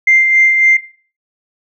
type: tone with tremolo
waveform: sine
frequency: 2093 Hz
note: C7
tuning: in tune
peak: -4 dBFS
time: 0.07-0.77 s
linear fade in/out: 5 ms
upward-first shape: sine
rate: 3.6 Hz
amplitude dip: 40%
effects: noise-tail reverb RT60 0.4 s tail -17 dB re dry + tanh soft clip ceiling 0 dBFS